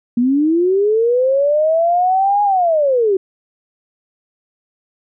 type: linear two-way sweep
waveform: sine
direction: up then down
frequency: 233.1 to 830.6 to 368.4 Hz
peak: -11 dBFS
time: 0.17-3.17 s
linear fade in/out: 5 ms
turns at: 2.43 s
effects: none